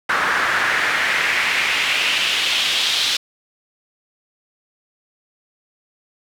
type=noise with band-pass filter sweep; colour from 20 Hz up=pink; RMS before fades=-19 dBFS; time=0.09-3.17 s; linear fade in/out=5 ms; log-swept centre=1400 to 3800 Hz; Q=2.5; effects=none